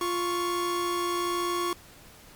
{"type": "tone pair together", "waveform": "45% pulse", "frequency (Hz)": [349.2, 1108.7], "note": ["F4", "C#6"], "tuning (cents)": [0, 0], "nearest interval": "octave + minor sixth", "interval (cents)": 2000, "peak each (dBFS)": [-29, -29], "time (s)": [0.01, 1.73], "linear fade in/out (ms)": 2, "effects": ["pink hiss -51 dBFS RMS until 2.35 s", "MP3 96 kbps"]}